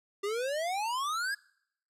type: exponential sweep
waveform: square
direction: up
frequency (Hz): 391.4 to 1695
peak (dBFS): -31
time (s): 0.23-1.35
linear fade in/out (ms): 10
effects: noise-tail reverb RT60 0.7 s tail -24 dB re dry + low-pass 11000 Hz 12 dB/octave

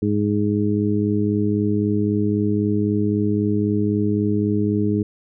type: harmonic tone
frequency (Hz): 103.83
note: G#2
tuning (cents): 0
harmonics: 1 / 2 / 3 / 4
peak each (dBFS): -23 / -21 / -22 / -25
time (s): 0.02-5.03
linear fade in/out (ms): 5
effects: none

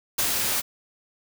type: noise with ADSR envelope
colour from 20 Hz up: white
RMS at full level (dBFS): -23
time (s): 0.18-0.62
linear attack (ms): 10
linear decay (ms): 99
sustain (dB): -2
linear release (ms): 26
effects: none

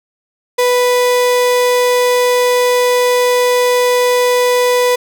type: tone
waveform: 35% pulse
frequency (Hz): 493.9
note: B4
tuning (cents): 0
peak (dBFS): -8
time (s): 0.58-4.96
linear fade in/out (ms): 10
effects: none

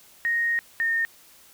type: tone pair in turn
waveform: sine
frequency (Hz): 1864.7 / 1831.6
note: A#6 / A#6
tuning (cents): 0 / -31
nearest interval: unison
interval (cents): 31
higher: first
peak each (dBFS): -21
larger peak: neither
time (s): 0.25-0.59 / 0.8-1.05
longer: first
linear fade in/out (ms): 0
effects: white hiss -53 dBFS RMS until 1.53 s

